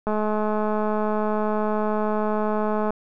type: click train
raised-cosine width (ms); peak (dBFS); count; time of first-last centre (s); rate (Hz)
1; -12; 605; 0.07-2.906; 213
effects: none